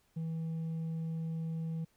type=tone with hard clipping; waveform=triangle; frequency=162.5 Hz; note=E3; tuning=24 cents flat; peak=-33 dBFS; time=0.16-1.85 s; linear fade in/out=10 ms; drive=1 dB; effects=pink hiss -72 dBFS RMS until 1.96 s